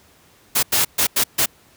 white noise bursts at uneven times, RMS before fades -17 dBFS, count 5, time 0.55-0.63 / 0.72-0.85 / 0.98-1.07 / 1.16-1.24 / 1.38-1.46 s, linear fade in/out 10 ms, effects pink hiss -53 dBFS RMS until 1.76 s + high-pass 60 Hz 12 dB/octave

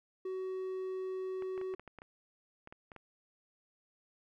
triangle tone, 375.4 Hz, F#4, 25 cents sharp, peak -34 dBFS, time 0.25-1.75 s, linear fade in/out 5 ms
clicks, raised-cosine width 0.5 ms, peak -34 dBFS, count 12, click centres 1.423 / 1.578 / 1.614 / 1.739 / 1.796 / 1.877 / 1.987 / 2.019 / 2.674 / 2.725 / 2.918 / 2.963 s
effects none

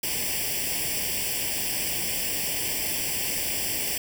white noise with comb filter, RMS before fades -28 dBFS, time 0.03-3.98 s, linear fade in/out 5 ms, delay 0.38 ms, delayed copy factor +1, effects none

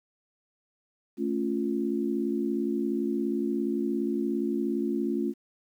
sine chord, A augmented, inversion none, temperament equal, 220 / 277.2 / 349.2 Hz, A3 / C#4 / E#4, 0 / 0 / 0 cents, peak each -30 dBFS, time 1.17-5.34 s, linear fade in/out 50 ms, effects 10-bit

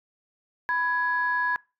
sine tone pair together, 991 / 1671.1 Hz, B5 / G#6, +6 / +10 cents, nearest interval major sixth, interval 904 cents, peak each -26 / -24 dBFS, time 0.69-1.56 s, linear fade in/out 0 ms, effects noise-tail reverb RT60 0.3 s tail -24 dB re dry + tanh soft clip ceiling -15 dBFS

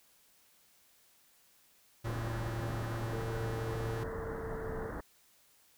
square tone, 114.2 Hz, A#2, 35 cents flat, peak -37 dBFS, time 2.04-4.04 s, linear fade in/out 10 ms
pink low-pass noise, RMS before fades -41 dBFS, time 2.05-5.01 s, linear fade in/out 10 ms, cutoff 1900 Hz, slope 96 dB/octave
sine tone with pitch glide, 449.8 to 445.4 Hz, A4 to A4, +38 to +21 cents, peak -40 dBFS, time 3.13-4.9 s, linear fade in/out 2 ms, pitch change -17 cents, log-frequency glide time 4.32-4.57 s
effects white hiss -66 dBFS RMS until 5.77 s

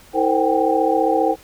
sine tone cluster, 323.2 / 453 / 520 / 764 / 799 Hz, E4 / A#4 / C5 / G5 / G5, -34 / -50 / -11 / -45 / +33 cents, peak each -21 dBFS, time 0.13-1.36 s, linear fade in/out 50 ms, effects pink hiss -47 dBFS RMS until 1.43 s

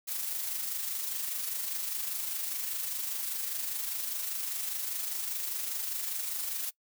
blue noise with amplitude modulation, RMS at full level -33 dBFS, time 0.07-6.71 s, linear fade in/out 20 ms, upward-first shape sine, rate 25 Hz, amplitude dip 40%, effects noise-tail reverb RT60 0.1 s tail -22 dB re dry

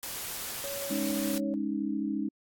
white noise, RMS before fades -37 dBFS, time 0.03-1.38 s, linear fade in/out 0 ms
sine tone with pitch glide, 560 to 555.5 Hz, C#5 to C#5, +18 to +4 cents, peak -36 dBFS, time 0.64-1.54 s, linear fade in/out 0 ms, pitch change -14 cents, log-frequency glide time 1.26-1.41 s
sine chord, Ab suspended fourth, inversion none, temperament equal, 207.7 / 277.2 / 311.1 Hz, Ab3 / Db4 / Eb4, 0 / 0 / 0 cents, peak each -33 dBFS, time 0.9-2.29 s, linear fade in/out 10 ms
effects AAC 64 kbps

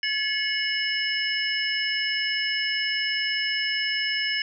sine tone cluster, 1715 / 2181 / 2929 / 5250 Hz, A6 / C#7 / F#7 / E8, -45 / -29 / -18 / -8 cents, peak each -29 dBFS, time 0.03-4.42 s, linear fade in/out 2 ms, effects none

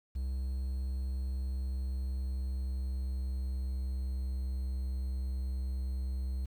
triangle tone with pitch glide, 65.41 to 64.96 Hz, C2 to C2, 0 to -12 cents, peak -30 dBFS, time 0.15-6.46 s, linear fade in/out 10 ms, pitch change -12 cents, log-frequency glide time 1.09-4.39 s, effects 10-bit

